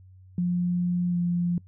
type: tone with pitch glide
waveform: sine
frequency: 176.8 to 174.37 Hz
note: F3 to F3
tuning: +22 to -2 cents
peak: -22 dBFS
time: 0.38-1.58 s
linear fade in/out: 2 ms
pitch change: -24 cents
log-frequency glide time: 1.1-1.16 s
effects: noise-tail reverb RT60 0.1 s tail -23 dB re dry + added 93 Hz sine -48 dBFS peak until 1.67 s